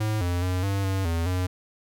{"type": "tone with pitch steps", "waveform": "square", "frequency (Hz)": [108, 88.1, 91.3, 98.4, 96.1, 83.4, 91.2], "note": ["A2", "F2", "F#2", "G2", "G2", "E2", "F#2"], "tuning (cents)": [-32, 16, -23, 7, -34, 21, -24], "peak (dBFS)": -24, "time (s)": [0, 1.47], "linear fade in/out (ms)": 10, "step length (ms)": 210, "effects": []}